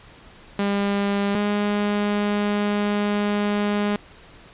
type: tone pair in turn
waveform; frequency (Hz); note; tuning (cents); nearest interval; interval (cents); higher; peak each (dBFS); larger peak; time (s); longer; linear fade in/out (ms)
sawtooth; 200.9 / 206.1; G3 / G#3; +43 / -13; unison; 44; second; -16 / -16; neither; 0.59-1.35 / 1.35-3.96; second; 2
effects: pink hiss -47 dBFS RMS until 4.53 s + resampled to 8000 Hz